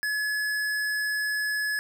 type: tone with hard clipping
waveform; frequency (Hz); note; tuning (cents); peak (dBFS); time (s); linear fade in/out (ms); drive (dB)
sine; 1702; G#6; +42; -27; 0.03-1.79; 0; 15
effects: none